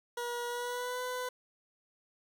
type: tone with pitch glide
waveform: 20% pulse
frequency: 480 to 501.3 Hz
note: B4 to B4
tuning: -49 to +26 cents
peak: -30 dBFS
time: 0.17-1.29 s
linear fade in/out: 5 ms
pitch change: +75 cents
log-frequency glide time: 0.47-1.02 s
effects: 10-bit